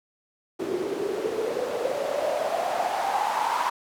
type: noise with band-pass filter sweep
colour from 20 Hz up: white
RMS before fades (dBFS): -27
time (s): 0.59-3.7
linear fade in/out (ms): 10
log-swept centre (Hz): 340 to 970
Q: 7.4
effects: none